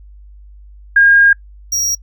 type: tone pair in turn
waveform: sine / square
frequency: 1621 / 5677 Hz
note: G#6 / F8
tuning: -42 / +27 cents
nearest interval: octave + minor seventh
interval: 2169 cents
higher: second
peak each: -5 / -15 dBFS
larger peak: first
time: 0.96-1.33 / 1.72-1.95 s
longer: first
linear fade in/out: 5 ms
effects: noise-tail reverb RT60 0.1 s tail -26 dB re dry + added 50 Hz sine -36 dBFS peak until 2.02 s